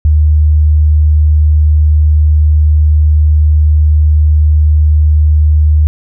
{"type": "tone", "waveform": "sine", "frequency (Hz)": 76, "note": "D#2", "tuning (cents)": -40, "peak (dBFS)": -4, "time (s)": [0.05, 5.87], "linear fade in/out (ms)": 0, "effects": []}